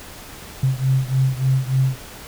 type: beating tone pair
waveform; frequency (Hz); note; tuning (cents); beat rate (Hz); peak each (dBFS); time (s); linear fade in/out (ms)
sine; 130.81 / 134.21; C3 / C3; 0 / +44; 3.4; -18 / -20; 0.63-1.96; 5
effects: pink hiss -38 dBFS RMS until 2.27 s